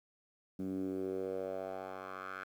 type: tone with band-pass filter sweep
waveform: 10% pulse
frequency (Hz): 94.5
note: F#2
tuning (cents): +37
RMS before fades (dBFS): -40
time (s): 0.59-2.44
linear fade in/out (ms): 5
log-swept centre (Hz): 230 to 1500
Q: 3.3
effects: 11-bit